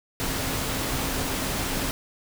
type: tone in noise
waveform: sine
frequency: 266.4 Hz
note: C4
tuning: 31 cents sharp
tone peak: -36 dBFS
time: 0.2-1.91 s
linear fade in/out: 0 ms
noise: pink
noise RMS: -28 dBFS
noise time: 0.2-1.91 s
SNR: -11 dB
effects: none